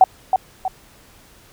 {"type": "tone with echo", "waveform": "sine", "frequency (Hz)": 754, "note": "F#5", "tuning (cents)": 32, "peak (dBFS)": -4, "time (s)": [0.01, 0.04], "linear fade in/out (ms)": 2, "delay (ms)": 320, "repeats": 2, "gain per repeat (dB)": -7, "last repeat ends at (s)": 0.68, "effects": ["pink hiss -49 dBFS RMS until 1.52 s"]}